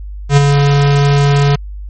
square tone with ADSR envelope, 142.1 Hz, C#3, 43 cents sharp, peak -3 dBFS, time 0.29-1.56 s, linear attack 79 ms, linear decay 19 ms, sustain -5 dB, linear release 9 ms, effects added 50 Hz sine -23 dBFS peak until 1.89 s + MP3 32 kbps

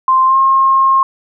sine tone with pitch glide, 1046.5 to 1071.6 Hz, C6 to C6, 0 to +41 cents, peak -7 dBFS, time 0.08-1.03 s, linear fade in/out 2 ms, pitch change +41 cents, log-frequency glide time 0.26-0.37 s, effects none

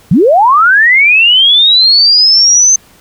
sine linear sweep, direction up, 134.7 to 6272 Hz, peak -3 dBFS, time 0.11-2.76 s, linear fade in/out 5 ms, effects pink hiss -43 dBFS RMS until 3 s

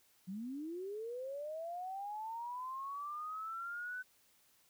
sine linear sweep, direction up, 177.8 to 1514 Hz, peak -40 dBFS, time 0.27-4.03 s, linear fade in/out 20 ms, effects white hiss -70 dBFS RMS until 4.69 s

